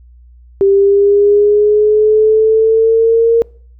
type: linear sweep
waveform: sine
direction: up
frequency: 392 to 463.2 Hz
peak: -6 dBFS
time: 0.61-3.42 s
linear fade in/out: 0 ms
effects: noise-tail reverb RT60 0.5 s tail -25 dB re dry + added 60 Hz sine -38 dBFS peak until 3.79 s